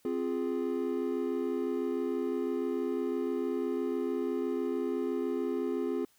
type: chord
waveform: triangle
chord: F minor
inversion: second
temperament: equal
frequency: 261.6 / 349.2 / 415.3 Hz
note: C4 / F4 / Ab4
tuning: 0 / 0 / 0 cents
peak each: -32 dBFS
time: 0.05-6.05 s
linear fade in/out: 2 ms
effects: white hiss -67 dBFS RMS until 6.18 s

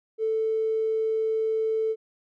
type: tone with tanh clipping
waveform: triangle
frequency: 441.6 Hz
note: A4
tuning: 6 cents sharp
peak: -22 dBFS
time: 0.18-1.96 s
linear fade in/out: 50 ms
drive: 2 dB
effects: none

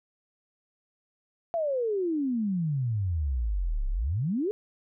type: exponential two-way sweep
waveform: sine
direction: down then up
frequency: 692 to 31.84 to 441.8 Hz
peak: -25 dBFS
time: 1.54-4.51 s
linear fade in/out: 0 ms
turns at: 3.88 s
effects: none

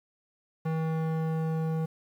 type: tone with low-pass filter sweep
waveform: square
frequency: 160.3 Hz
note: E3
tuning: 48 cents flat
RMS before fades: -29 dBFS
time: 0.65-1.86 s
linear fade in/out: 10 ms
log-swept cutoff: 1500 to 800 Hz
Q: 0.72
effects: 9-bit

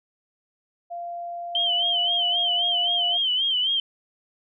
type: tone with pitch glide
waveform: sine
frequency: 692 to 698.8 Hz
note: F5 to F5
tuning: -16 to +1 cents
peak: -30 dBFS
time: 0.9-3.18 s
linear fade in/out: 20 ms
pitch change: +17 cents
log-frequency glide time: 1.37-2.26 s
type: tone with vibrato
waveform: sine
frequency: 3100 Hz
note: G7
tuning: 20 cents flat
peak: -20 dBFS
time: 1.55-3.8 s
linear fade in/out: 2 ms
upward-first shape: sine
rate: 3.8 Hz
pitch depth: 87 cents each way
effects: none

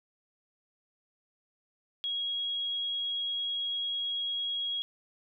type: tone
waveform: sine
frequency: 3303 Hz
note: G#7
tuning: 10 cents flat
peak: -30 dBFS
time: 2.04-4.82 s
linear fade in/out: 0 ms
effects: none

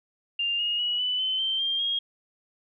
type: tone with pitch steps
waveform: sine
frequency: 2798 / 2860 / 2924 / 2988 / 3055 / 3123 / 3192 / 3263 Hz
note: F7 / F7 / F#7 / F#7 / G7 / G7 / G7 / G#7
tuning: +3 / +41 / -21 / +16 / -45 / -7 / +31 / -31 cents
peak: -24 dBFS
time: 0.39-1.99 s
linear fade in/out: 5 ms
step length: 200 ms
effects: none

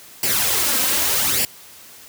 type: noise with flanger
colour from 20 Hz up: white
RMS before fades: -19 dBFS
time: 0.23-1.45 s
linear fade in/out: 2 ms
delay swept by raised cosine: 0.39 to 3.89 ms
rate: 0.84 Hz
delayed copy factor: +0.65
effects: white hiss -43 dBFS RMS until 2.08 s + high-pass 60 Hz 12 dB/octave

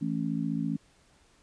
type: harmonic tone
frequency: 55 Hz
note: A1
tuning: in tune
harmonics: 3 / 4 / 5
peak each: -32 / -32 / -32 dBFS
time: 0.01-0.77 s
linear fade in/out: 10 ms
effects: pink hiss -63 dBFS RMS until 1.42 s + resampled to 22050 Hz

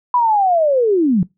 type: linear sweep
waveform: sine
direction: down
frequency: 1000 to 164.81 Hz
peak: -11 dBFS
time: 0.14-1.23 s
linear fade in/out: 2 ms
effects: noise-tail reverb RT60 0.2 s tail -22 dB re dry

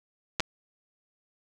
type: clicks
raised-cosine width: 0.2 ms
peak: -9 dBFS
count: 2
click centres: 0.398 / 0.404 s
effects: none

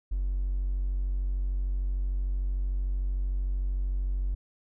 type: tone with hard clipping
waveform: triangle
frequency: 46.63 Hz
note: F#1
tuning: 14 cents sharp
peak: -26 dBFS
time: 0.11-4.35 s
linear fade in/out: 10 ms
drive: 3 dB
effects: none

